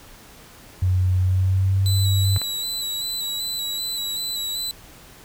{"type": "tone with pitch glide", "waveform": "sine", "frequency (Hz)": [92, 97.47], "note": ["F#2", "G2"], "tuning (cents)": [-9, -9], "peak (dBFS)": -16, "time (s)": [0.82, 2.38], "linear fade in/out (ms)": 5, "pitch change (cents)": 100, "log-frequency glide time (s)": [1.21, 1.91]}
{"type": "tone with vibrato", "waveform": "sawtooth", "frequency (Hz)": 3951, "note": "B7", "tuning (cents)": 0, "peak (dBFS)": -22, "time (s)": [1.86, 4.71], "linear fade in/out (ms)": 0, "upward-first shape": "square", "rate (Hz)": 2.6, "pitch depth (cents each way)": 22}
{"type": "clicks", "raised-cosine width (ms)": 0.5, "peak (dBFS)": -17, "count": 2, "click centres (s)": [2.363, 2.417]}
{"effects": ["pink hiss -46 dBFS RMS until 5.24 s"]}